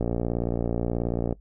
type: click train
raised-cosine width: 2 ms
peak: -13 dBFS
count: 78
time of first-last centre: 0.01-1.326 s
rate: 58.5 Hz
effects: noise-tail reverb RT60 0.1 s tail -20 dB re dry + added 50 Hz sine -48 dBFS peak until 1.4 s